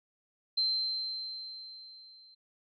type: tone with level ramp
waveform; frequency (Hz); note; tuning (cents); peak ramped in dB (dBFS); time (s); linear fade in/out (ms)
sine; 4114; C8; -30; -25 to -55; 0.57-2.35; 10
effects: none